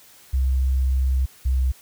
sine tone pair in turn, 65.41 / 64.7 Hz, C2 / C2, 0 / -19 cents, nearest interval unison, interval 19 cents, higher first, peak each -17 / -17 dBFS, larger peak neither, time 0.33-1.26 / 1.45-1.72 s, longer first, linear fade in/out 10 ms, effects white hiss -50 dBFS RMS until 1.81 s

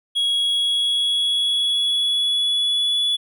triangle tone with pitch glide, 3322 to 3419 Hz, G#7 to G#7, 0 to +50 cents, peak -16 dBFS, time 0.15-3.17 s, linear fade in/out 20 ms, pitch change +50 cents, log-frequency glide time 0.31-3.02 s, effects none

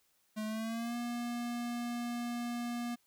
square tone with pitch glide, 215.4 to 239 Hz, A3 to A#3, -37 to +43 cents, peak -36 dBFS, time 0.36-2.96 s, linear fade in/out 20 ms, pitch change +180 cents, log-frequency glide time 0.46-0.96 s, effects white hiss -73 dBFS RMS until 3.06 s

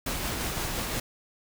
pink noise with tremolo, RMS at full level -30 dBFS, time 0.06-1 s, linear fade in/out 5 ms, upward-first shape triangle, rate 5.8 Hz, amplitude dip 30%, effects none

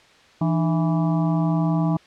harmonic tone with a mistuned harmonic, 164.81 Hz, E3, in tune, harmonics 1 / 2 / 4 / 5 / 6 / 7, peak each -19 / -25 / -31 / -33 / -35 / -36 dBFS, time 0.41-1.97 s, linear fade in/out 5 ms, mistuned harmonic 2, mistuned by -140 cents, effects white hiss -52 dBFS RMS until 2.06 s + low-pass 4000 Hz 12 dB/octave

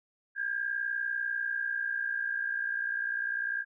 sine tone pair together, 1601.8 / 1662 Hz, G6 / G#6, +37 / +1 cents, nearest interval minor second, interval 64 cents, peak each -31 / -35 dBFS, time 0.35-3.65 s, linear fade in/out 50 ms, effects none

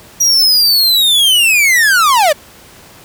45% pulse linear sweep, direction down, 5800 to 554.4 Hz, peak -7 dBFS, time 0.2-2.33 s, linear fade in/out 10 ms, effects pink hiss -39 dBFS RMS until 3.04 s + high-pass 60 Hz 12 dB/octave

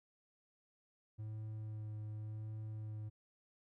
triangle tone with vibrato, 107.8 Hz, A2, 35 cents flat, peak -40 dBFS, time 1.18-3.1 s, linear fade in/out 20 ms, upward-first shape sine, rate 0.89 Hz, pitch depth 14 cents each way, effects none

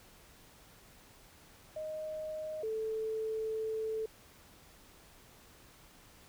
sine tone pair in turn, 622 / 439.8 Hz, D#5 / A4, -1 / -1 cents, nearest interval tritone, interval 600 cents, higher first, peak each -37 / -33 dBFS, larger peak second, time 1.76-2.63 / 2.63-4.06 s, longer second, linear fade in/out 5 ms, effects pink hiss -59 dBFS RMS until 6.28 s

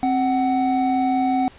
triangle tone pair together, 264.1 / 747 Hz, C4 / F#5, +16 / +16 cents, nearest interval octave + tritone, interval 1800 cents, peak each -18 dBFS, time 0.03-1.48 s, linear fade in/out 0 ms, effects pink hiss -47 dBFS RMS until 1.58 s + resampled to 8000 Hz

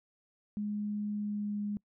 sine tone with pitch glide, 208.1 to 206.3 Hz, G#3 to G#3, +4 to -11 cents, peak -32 dBFS, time 0.57-1.77 s, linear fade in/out 0 ms, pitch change -15 cents, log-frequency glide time 1.12-1.63 s, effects noise-tail reverb RT60 0.1 s tail -25 dB re dry

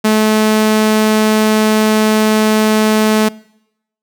sawtooth tone, 216.1 Hz, A3, 31 cents flat, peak -5 dBFS, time 0.04-3.29 s, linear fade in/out 10 ms, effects noise-tail reverb RT60 0.8 s tail -23 dB re dry

